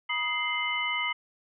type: tone cluster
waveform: sine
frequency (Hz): 963 / 1248 / 2087 / 2985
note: B5 / D#6 / C7 / F#7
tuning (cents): -44 / +5 / -5 / +15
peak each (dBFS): -35 / -35 / -29 / -33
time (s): 0.09-1.13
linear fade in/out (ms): 10
effects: none